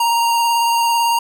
square tone with vibrato, 932.3 Hz, A#5, in tune, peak -14 dBFS, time 0-1.19 s, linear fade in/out 5 ms, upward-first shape sine, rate 18 Hz, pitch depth 14 cents each way, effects none

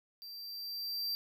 square tone with level ramp, 4699 Hz, D8, in tune, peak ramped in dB -46 to -33 dBFS, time 0.22-1.15 s, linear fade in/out 0 ms, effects 12-bit

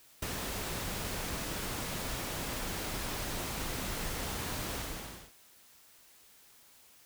pink noise with ADSR envelope, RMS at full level -34 dBFS, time 0.22-5.33 s, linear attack 7 ms, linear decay 20 ms, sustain -3 dB, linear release 610 ms, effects white hiss -60 dBFS RMS until 7.05 s

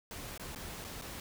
pink noise with dropouts, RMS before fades -44 dBFS, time 0.11-1.2 s, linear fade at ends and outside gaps 1 ms, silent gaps 0.377-0.396 / 0.549-0.559 / 0.843-0.847 / 1.014-1.02 s, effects none

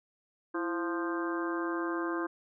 harmonic tone with a mistuned harmonic, 174.61 Hz, F3, in tune, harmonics 2 / 3 / 4 / 5 / 6 / 7 / 8 / 9, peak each -32 / -43 / -45 / -47 / -39 / -41 / -48 / -40 dBFS, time 0.54-2.27 s, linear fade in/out 10 ms, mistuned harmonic 2, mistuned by -71 cents, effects none

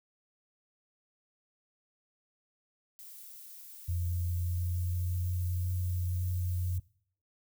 violet noise, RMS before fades -49 dBFS, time 2.99-6.78 s, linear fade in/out 0 ms
sine tone with pitch glide, 87.31 to 89.82 Hz, F2 to F2, 0 to +49 cents, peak -29 dBFS, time 3.88-6.8 s, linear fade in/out 10 ms, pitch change +49 cents, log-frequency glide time 4.34-5.41 s
effects noise-tail reverb RT60 0.6 s tail -21 dB re dry

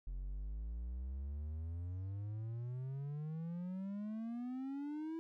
triangle exponential sweep, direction up, 43.65 to 330.1 Hz, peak -38 dBFS, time 0.07-5.19 s, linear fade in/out 0 ms, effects none

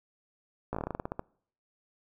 slowing click train, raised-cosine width 1 ms, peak -19 dBFS, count 13, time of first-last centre 0.73-1.194 s, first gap 16 ms, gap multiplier 1.15, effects noise-tail reverb RT60 0.6 s tail -25 dB re dry

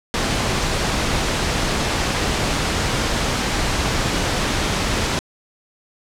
pink noise, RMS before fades -20 dBFS, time 0.14-5.19 s, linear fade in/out 0 ms, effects low-pass 7000 Hz 12 dB/octave

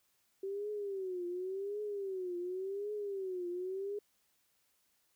sine tone with vibrato, 384.1 Hz, G4, 35 cents flat, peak -36 dBFS, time 0.43-3.99 s, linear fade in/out 5 ms, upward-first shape triangle, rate 0.9 Hz, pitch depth 170 cents each way, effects white hiss -75 dBFS RMS until 5.15 s

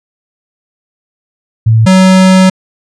sine / square tone pair in turn, 111.8 / 187.48 Hz, A2 / F#3, +28 / +23 cents, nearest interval major sixth, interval 895 cents, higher second, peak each -3 dBFS, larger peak neither, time 1.66-1.86 / 1.86-2.5 s, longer second, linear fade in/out 10 ms, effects resampled to 22050 Hz

